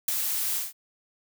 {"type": "noise with ADSR envelope", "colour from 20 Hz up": "blue", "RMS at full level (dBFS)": -21, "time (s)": [0.08, 0.73], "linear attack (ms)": 6, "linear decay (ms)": 6, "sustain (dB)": -7, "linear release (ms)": 160, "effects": []}